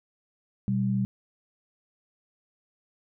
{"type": "tone pair together", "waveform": "sine", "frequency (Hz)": [123.47, 195.88], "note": ["B2", "G3"], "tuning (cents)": [0, -1], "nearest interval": "minor sixth", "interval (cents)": 799, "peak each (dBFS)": [-27, -25], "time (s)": [0.68, 1.05], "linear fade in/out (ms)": 0, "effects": []}